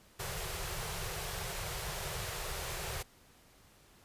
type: band-stop noise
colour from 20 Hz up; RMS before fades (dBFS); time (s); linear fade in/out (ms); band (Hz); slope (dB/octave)
pink; -39; 0.19-3.03; 10; 180 to 360; 96
effects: pink hiss -62 dBFS RMS until 4.04 s + resampled to 32000 Hz